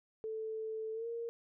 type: tone with pitch glide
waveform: sine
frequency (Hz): 440 to 465.1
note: A4 to A#4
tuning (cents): 0 to -4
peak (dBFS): -37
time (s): 0.24-1.29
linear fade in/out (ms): 0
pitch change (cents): +96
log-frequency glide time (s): 0.93-1.07
effects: none